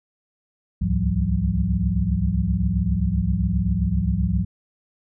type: tone cluster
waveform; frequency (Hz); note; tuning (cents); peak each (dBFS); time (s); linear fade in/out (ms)
sine; 64.6 / 72.2 / 103.4 / 169.2 / 188.1; C2 / D2 / G#2 / E3 / F#3; -21 / -29 / -7 / +45 / +29; -25; 0.81-4.45; 10
effects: none

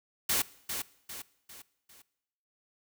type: noise with echo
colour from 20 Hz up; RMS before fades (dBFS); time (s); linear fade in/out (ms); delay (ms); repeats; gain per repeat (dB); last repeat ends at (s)
white; -28; 0.29-0.42; 5; 400; 4; -7; 2.02
effects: noise-tail reverb RT60 0.9 s tail -21 dB re dry

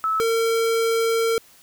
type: tone pair in turn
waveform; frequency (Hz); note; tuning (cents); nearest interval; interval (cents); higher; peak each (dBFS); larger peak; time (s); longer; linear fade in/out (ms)
sine / square; 1303 / 455.5; E6 / A#4; -20 / -40; octave + tritone; 1820; first; -19; neither; 0.04-0.2 / 0.2-1.38; second; 0
effects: white hiss -52 dBFS RMS until 1.62 s

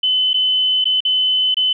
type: tone with dropouts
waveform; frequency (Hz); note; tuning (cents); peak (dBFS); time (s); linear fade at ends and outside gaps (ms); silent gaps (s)
sine; 3029; F#7; +40; -13; 0.03-1.73; 5; 0.333-0.341 / 0.843-0.854 / 1.005-1.05 / 1.544-1.568
effects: none

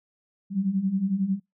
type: beating tone pair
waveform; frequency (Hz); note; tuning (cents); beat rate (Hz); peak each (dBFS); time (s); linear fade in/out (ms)
sine; 185.3 / 196.3; F#3 / G3; +3 / +3; 11; -28 / -24; 0.5-1.4; 50
effects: noise-tail reverb RT60 0.2 s tail -25 dB re dry

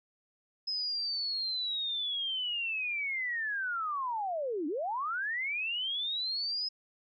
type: linear two-way sweep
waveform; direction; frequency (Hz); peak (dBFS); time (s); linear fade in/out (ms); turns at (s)
sine; down then up; 5120 to 277.2 to 5120; -31; 0.67-6.69; 10; 4.67
effects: none

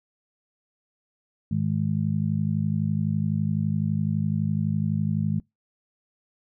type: harmonic tone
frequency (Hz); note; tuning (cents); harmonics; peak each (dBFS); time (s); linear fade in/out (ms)
51.91; G#1; 0; 2 / 3 / 4; -28 / -25 / -27; 1.51-5.4; 5
effects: noise-tail reverb RT60 0.2 s tail -26 dB re dry

